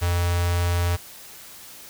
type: tone with notch filter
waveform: square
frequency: 87.31 Hz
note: F2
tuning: in tune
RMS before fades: -22 dBFS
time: 0.01-0.97 s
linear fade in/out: 20 ms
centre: 220 Hz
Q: 0.55
effects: white hiss -43 dBFS RMS until 1.89 s